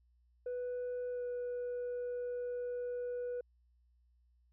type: tone with pitch glide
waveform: sine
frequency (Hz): 493.9 to 489.6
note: B4 to B4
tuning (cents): 0 to -15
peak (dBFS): -34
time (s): 0.46-3.41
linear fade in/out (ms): 5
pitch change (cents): -15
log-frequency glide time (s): 1.11-1.23
effects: tanh soft clip ceiling -35 dBFS + added 60 Hz sine -67 dBFS peak until 4.52 s